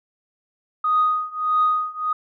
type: tone with tremolo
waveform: sine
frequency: 1244.5 Hz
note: D#6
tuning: in tune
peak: -13 dBFS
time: 0.84-2.13 s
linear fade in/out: 5 ms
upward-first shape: triangle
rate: 1.6 Hz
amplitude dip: 95%
effects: tanh soft clip ceiling -10 dBFS